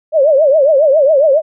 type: tone with vibrato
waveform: sine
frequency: 584 Hz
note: D5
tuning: 10 cents flat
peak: -6 dBFS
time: 0.12-1.42 s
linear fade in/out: 50 ms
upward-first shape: triangle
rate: 7.3 Hz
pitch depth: 210 cents each way
effects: none